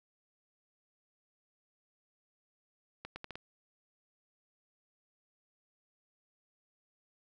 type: accelerating click train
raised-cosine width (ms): 0.3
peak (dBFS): -26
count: 5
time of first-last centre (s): 3.05-3.355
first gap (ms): 110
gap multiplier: 0.76
effects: none